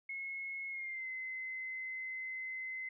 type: tone with pitch glide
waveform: sine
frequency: 2174 to 2052 Hz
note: C#7 to C7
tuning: -34 to -34 cents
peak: -39 dBFS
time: 0.09-2.89 s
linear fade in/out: 5 ms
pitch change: -100 cents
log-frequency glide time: 0.69-1.08 s
effects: none